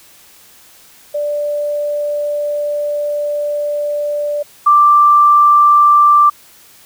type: tone pair in turn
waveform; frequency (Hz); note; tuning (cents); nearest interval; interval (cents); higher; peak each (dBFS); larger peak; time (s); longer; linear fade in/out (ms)
sine; 587.3 / 1177.1; D5 / D6; 0 / +4; octave; 1204; second; -15 / -5; second; 1.14-4.43 / 4.66-6.3; first; 10
effects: white hiss -44 dBFS RMS until 6.85 s